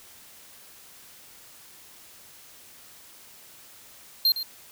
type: tone with echo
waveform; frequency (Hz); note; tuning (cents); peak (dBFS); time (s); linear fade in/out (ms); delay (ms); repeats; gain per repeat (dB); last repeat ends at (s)
square; 4186; C8; 0; -18; 4.25-4.32; 2; 110; 1; -11; 4.43
effects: white hiss -50 dBFS RMS until 4.71 s

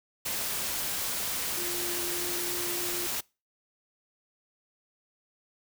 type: tone in noise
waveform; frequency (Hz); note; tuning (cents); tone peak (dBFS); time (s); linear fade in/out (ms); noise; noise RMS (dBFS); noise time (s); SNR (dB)
sine; 350.8; F4; +8; -37; 1.57-3.07; 10; white; -32; 0.25-3.21; -8
effects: noise-tail reverb RT60 0.3 s tail -25 dB re dry

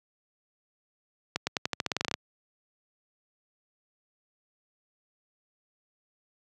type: accelerating click train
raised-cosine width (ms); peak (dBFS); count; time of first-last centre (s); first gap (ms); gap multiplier
0.2; -10; 14; 1.36-2.14; 110; 0.89
effects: high-pass 100 Hz 12 dB/octave

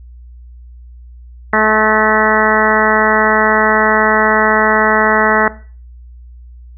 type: harmonic tone with a mistuned harmonic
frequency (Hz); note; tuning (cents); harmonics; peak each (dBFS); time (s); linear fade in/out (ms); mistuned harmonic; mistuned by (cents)
216.1; A3; -31; 1 / 2 / 3 / 4 / 5 / 6 / 7 / 8 / 9; -18 / -18 / -18 / -18 / -18 / -18 / -18 / -18 / -18; 1.53-5.48; 2; 8; +18
effects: noise-tail reverb RT60 0.4 s tail -17 dB re dry + added 60 Hz sine -33 dBFS peak until 6.77 s

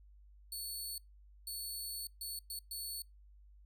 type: tone bursts at uneven times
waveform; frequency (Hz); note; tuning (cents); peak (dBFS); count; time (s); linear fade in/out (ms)
15% pulse; 4430; C#8; -2; -34; 5; 0.52-0.98 / 1.47-2.07 / 2.21-2.39 / 2.5-2.59 / 2.71-3.02; 2
effects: noise-tail reverb RT60 0.2 s tail -25 dB re dry + added 50 Hz sine -57 dBFS peak until 3.65 s

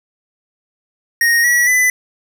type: tone with pitch steps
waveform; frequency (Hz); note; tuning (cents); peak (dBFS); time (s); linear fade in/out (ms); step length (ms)
square; 1864.7 / 1931.6 / 2001; A#6 / B6 / B6; 0 / -39 / +22; -11; 1.21-1.9; 2; 230
effects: 7-bit

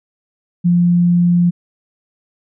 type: tone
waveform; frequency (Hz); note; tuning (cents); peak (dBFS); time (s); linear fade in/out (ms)
sine; 174.61; F3; 0; -9; 0.64-1.51; 20
effects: none

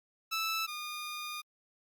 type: tone pair in turn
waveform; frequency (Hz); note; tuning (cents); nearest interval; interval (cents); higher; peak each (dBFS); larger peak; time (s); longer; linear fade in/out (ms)
15% pulse; 1316 / 1217.5; E6 / D#6; -3 / -38; minor second; 135; first; -25 / -32; first; 0.31-0.67 / 0.67-1.42; second; 20
effects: Opus 48 kbps

